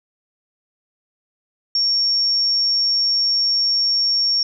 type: tone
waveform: sine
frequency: 5510 Hz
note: F8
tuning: 24 cents flat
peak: -15 dBFS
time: 1.75-4.43 s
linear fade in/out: 2 ms
effects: none